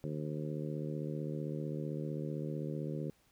harmonic tone, 75.6 Hz, D#2, 49 cents flat, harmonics 2 / 3 / 4 / 5 / 6 / 7, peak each -38 / -44 / -44 / -45 / -47 / -47 dBFS, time 0.04-3.1 s, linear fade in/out 0 ms, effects pink hiss -70 dBFS RMS until 3.31 s

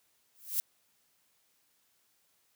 violet noise with exponential growth, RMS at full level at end -27 dBFS, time 0.35-0.6 s, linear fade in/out 0 ms, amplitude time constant 54 ms, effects white hiss -72 dBFS RMS until 2.55 s + high-pass 60 Hz 12 dB/octave

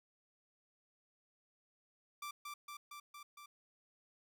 sawtooth tone with echo, 1174 Hz, D6, 1 cent flat, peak -39 dBFS, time 2.22-2.31 s, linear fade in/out 5 ms, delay 230 ms, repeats 5, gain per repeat -2 dB, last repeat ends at 3.46 s, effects none

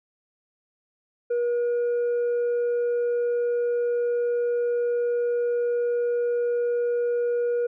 triangle tone with tanh clipping, 479.4 Hz, A#4, 48 cents sharp, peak -22 dBFS, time 1.3-7.67 s, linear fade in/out 10 ms, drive 7 dB, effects none

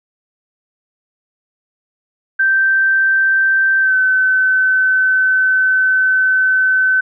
sine tone with pitch glide, 1561 to 1522.7 Hz, G6 to F#6, -8 to +49 cents, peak -10 dBFS, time 2.39-7.01 s, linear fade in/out 10 ms, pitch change -43 cents, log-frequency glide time 3.8-3.95 s, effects none

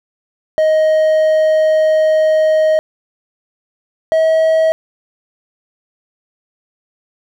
triangle tone pair in turn, 626 / 640.6 Hz, D#5 / E5, +10 / -50 cents, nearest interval unison, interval 40 cents, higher second, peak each -7 dBFS, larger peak neither, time 0.58-2.79 / 4.12-4.72 s, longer first, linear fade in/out 0 ms, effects none

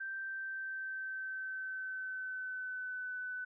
sine tone with pitch glide, 1566 to 1502.2 Hz, G6 to F#6, -2 to +26 cents, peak -38 dBFS, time 0-3.45 s, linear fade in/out 10 ms, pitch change -72 cents, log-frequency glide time 0.18-3.15 s, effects none

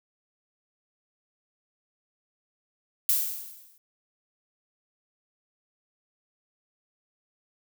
violet noise with exponential decay, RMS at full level -21 dBFS, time 3.09-3.78 s, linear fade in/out 1 ms, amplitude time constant 150 ms, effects none

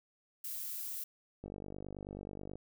violet noise, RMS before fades -41 dBFS, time 0.44-1.04 s, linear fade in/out 5 ms
click train, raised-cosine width 2 ms, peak -31 dBFS, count 56, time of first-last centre 1.44-2.556 s, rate 49.3 Hz
effects none

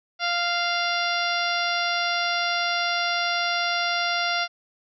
harmonic tone with a mistuned harmonic, 696 Hz, F5, 6 cents flat, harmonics 1 / 2 / 3 / 4 / 5 / 6 / 7 / 8, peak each -28 / -27 / -30 / -32 / -32 / -35 / -32 / -35 dBFS, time 0.19-4.48 s, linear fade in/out 50 ms, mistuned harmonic 7, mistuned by -34 cents, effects none

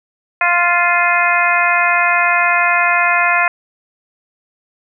harmonic tone with a mistuned harmonic, 349.1 Hz, F4, 1 cent flat, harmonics 2 / 3 / 4 / 5 / 6 / 7, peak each -18 / -18 / -18 / -18 / -18 / -18 dBFS, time 0.41-3.48 s, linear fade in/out 2 ms, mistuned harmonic 7, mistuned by +36 cents, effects none

